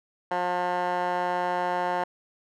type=tone with band-pass filter; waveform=15% pulse; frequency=178.6 Hz; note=F3; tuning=39 cents sharp; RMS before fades=-27 dBFS; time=0.31-2.04 s; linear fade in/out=5 ms; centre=1000 Hz; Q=3.1; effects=none